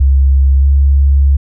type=tone with pitch glide; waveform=sine; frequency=67.8 to 69.34 Hz; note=C#2 to C#2; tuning=-38 to +1 cents; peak=-5 dBFS; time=0-1.37 s; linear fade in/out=10 ms; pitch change=+39 cents; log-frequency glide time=0.6-0.65 s; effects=none